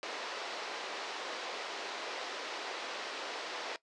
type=band-pass noise; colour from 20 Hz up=pink; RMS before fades=-41 dBFS; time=0.03-3.76 s; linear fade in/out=0 ms; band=400 to 5200 Hz; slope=24 dB/octave; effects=noise-tail reverb RT60 0.1 s tail -18 dB re dry + resampled to 22050 Hz